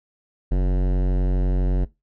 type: tone with hard clipping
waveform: sine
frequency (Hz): 46.05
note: F#1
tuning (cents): -7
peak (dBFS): -19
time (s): 0.51-1.85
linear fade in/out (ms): 10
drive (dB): 18
effects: noise-tail reverb RT60 0.2 s tail -19 dB re dry